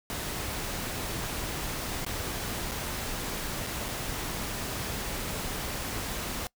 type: noise with dropouts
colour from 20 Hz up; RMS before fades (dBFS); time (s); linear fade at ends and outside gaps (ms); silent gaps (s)
pink; -34; 0.1-6.47; 0; 2.048-2.064 / 2.712-2.717 / 3.666-3.67 / 3.883-3.887
effects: noise-tail reverb RT60 0.1 s tail -23 dB re dry